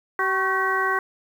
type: harmonic tone with a mistuned harmonic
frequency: 382.8 Hz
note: G4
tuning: 41 cents flat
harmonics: 1 / 2 / 3 / 4 / 5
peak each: -28 / -30 / -24 / -25 / -27 dBFS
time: 0.19-0.99 s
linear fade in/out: 2 ms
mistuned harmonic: 3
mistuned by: -60 cents
effects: 8-bit